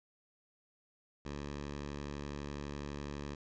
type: tone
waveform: 10% pulse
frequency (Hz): 72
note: D2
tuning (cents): -34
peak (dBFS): -32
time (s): 1.25-3.35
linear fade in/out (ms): 5
effects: resampled to 16000 Hz